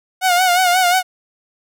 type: tone with vibrato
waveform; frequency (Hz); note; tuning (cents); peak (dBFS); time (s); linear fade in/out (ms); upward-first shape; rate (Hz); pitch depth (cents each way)
sawtooth; 726; F#5; -33; -8; 0.21-1.03; 50; sine; 5.6; 64
effects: none